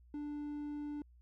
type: tone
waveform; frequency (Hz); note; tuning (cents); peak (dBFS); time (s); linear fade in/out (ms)
triangle; 294; D4; +2; -37; 0.14-1.02; 2
effects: added 60 Hz sine -59 dBFS peak until 1.21 s